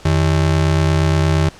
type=ring-modulated tone; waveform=square; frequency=120.6 Hz; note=B2; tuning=41 cents flat; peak=-10 dBFS; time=0.05-1.49 s; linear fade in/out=5 ms; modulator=34.3 Hz; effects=pink hiss -41 dBFS RMS until 1.59 s + low-pass 7000 Hz 12 dB/octave